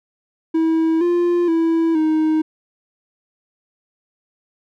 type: tone with pitch steps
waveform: triangle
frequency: 323.6 / 348.7 / 328.7 / 313.2 Hz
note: E4 / F4 / E4 / D#4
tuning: -32 / -3 / -5 / +11 cents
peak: -12 dBFS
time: 0.54-2.42 s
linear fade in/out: 10 ms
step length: 470 ms
effects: none